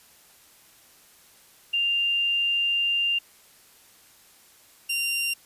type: tone pair in turn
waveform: sine / sawtooth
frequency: 2793 / 2774 Hz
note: F7 / F7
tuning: -1 / -12 cents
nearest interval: unison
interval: 11 cents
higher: first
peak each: -21 / -21 dBFS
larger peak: neither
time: 1.73-3.19 / 4.89-5.34 s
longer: first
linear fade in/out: 10 ms
effects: white hiss -55 dBFS RMS until 5.45 s + resampled to 32000 Hz